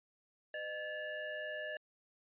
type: ring-modulated tone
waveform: square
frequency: 559 Hz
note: C#5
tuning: 14 cents sharp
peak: -37 dBFS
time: 0.54-1.77 s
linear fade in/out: 2 ms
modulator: 1170 Hz
effects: resampled to 8000 Hz